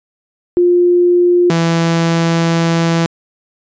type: tone pair in turn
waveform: sine / sawtooth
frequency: 352.8 / 166.5 Hz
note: F4 / E3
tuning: +18 / +18 cents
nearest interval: octave + minor second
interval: 1300 cents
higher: first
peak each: -7 dBFS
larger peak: neither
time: 0.57-1.5 / 1.5-3.06 s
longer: second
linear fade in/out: 0 ms
effects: resampled to 16000 Hz